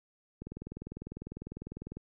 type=click train; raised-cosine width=3 ms; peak=-29 dBFS; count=32; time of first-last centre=0.42-1.97 s; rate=20 Hz; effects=none